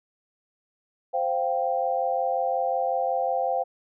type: chord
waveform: sine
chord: C suspended fourth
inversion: none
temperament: equal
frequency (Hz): 523.3 / 698.5 / 784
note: C5 / F5 / G5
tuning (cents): 0 / 0 / 0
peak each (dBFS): -27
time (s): 1.13-3.64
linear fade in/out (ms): 20
effects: none